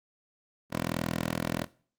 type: tone with high-pass filter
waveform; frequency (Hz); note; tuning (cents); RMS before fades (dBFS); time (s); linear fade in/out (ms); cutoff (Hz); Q
10% pulse; 41.42; E1; +9; -32; 0.7-1.67; 50; 180; 0.68
effects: noise-tail reverb RT60 0.4 s tail -17 dB re dry + Opus 24 kbps